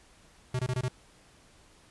square tone bursts, 126.8 Hz, B2, 46 cents sharp, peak -28 dBFS, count 5, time 0.54-0.884 s, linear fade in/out 5 ms, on 52 ms, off 21 ms, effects pink hiss -59 dBFS RMS until 1.9 s + resampled to 24000 Hz

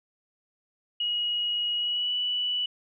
sine tone with pitch glide, 2898 to 2959 Hz, F#7 to F#7, -37 to -1 cents, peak -25 dBFS, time 1-2.66 s, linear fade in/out 5 ms, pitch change +36 cents, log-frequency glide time 1.76-2.13 s, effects none

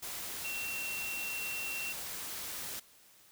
sine tone in noise, 2723 Hz, F7, 44 cents flat, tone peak -37 dBFS, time 0.44-1.93 s, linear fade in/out 10 ms, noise white, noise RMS -41 dBFS, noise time 0.02-2.8 s, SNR +1 dB, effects white hiss -61 dBFS RMS until 3.31 s

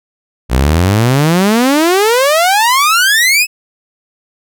sawtooth exponential sweep, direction up, 58.27 to 2637 Hz, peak -4 dBFS, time 0.49-3.47 s, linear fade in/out 50 ms, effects none

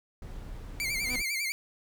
brown noise, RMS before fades -41 dBFS, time 0.22-1.22 s, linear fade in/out 2 ms
sawtooth tone with vibrato, 2217 Hz, C#7, in tune, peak -26 dBFS, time 0.8-1.52 s, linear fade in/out 0 ms, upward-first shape sine, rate 10 Hz, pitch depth 110 cents each way
sawtooth tone with exponential growth, 250 Hz, B3, 21 cents sharp, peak -30 dBFS, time 0.89-1.16 s, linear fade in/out 1 ms, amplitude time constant 58 ms
effects none

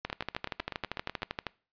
two click trains, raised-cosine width 0.3 ms, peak -19 / -16 dBFS, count 10 / 19, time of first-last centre 0.1-1.221 / 0.05-1.467 s, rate 8.03 / 12.7 Hz, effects noise-tail reverb RT60 0.4 s tail -23 dB re dry + resampled to 11025 Hz

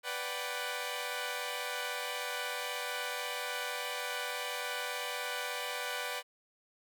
10% pulse chord, G major seventh, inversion first, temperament equal with one note detuned, 493.9 / 583.9 / 740 / 784 Hz, B4 / D5 / F#5 / G5, 0 / -10 / 0 / 0 cents, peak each -31 / -32 / -35 / -35 dBFS, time 0.03-6.23 s, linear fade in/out 50 ms, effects none

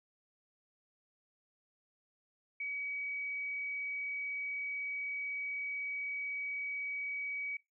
sine tone, 2269 Hz, C#7, 40 cents sharp, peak -36 dBFS, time 2.6-7.57 s, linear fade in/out 5 ms, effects noise-tail reverb RT60 0.2 s tail -20 dB re dry

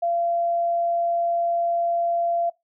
sine tone, 685 Hz, F5, 34 cents flat, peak -20 dBFS, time 0.02-2.5 s, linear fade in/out 10 ms, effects noise-tail reverb RT60 0.2 s tail -22 dB re dry

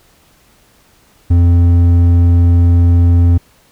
sine tone with hard clipping, 86.5 Hz, F2, 16 cents flat, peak -7 dBFS, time 1.3-3.38 s, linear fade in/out 10 ms, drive 6 dB, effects pink hiss -50 dBFS RMS until 3.71 s

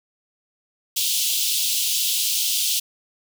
pink high-pass noise, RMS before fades -22 dBFS, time 0.96-2.8 s, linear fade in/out 10 ms, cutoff 2900 Hz, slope 48 dB/octave, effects none

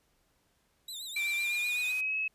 sawtooth tone with vibrato, 3800 Hz, A#7, 33 cents sharp, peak -36 dBFS, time 0.88-1.92 s, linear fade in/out 5 ms, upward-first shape triangle, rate 7.9 Hz, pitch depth 140 cents each way
white high-pass noise, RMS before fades -47 dBFS, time 1.16-2.01 s, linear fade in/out 5 ms, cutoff 710 Hz, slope 12 dB/octave
sine tone with pitch glide, 2349 to 2576 Hz, D7 to E7, 0 to -41 cents, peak -29 dBFS, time 1.16-2.28 s, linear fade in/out 5 ms, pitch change +159 cents, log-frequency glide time 1.31-2.17 s
effects pink hiss -72 dBFS RMS until 2.34 s + resampled to 32000 Hz

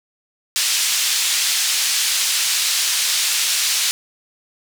pink band-pass noise, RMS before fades -19 dBFS, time 0.56-3.91 s, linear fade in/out 0 ms, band 3300 to 9300 Hz, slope 12 dB/octave, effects none

